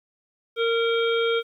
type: harmonic tone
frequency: 461 Hz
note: A#4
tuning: 19 cents flat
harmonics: 1 / 3 / 5 / 7 / 8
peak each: -21 / -28 / -32 / -30 / -38 dBFS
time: 0.56-1.43 s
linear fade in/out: 50 ms
effects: 10-bit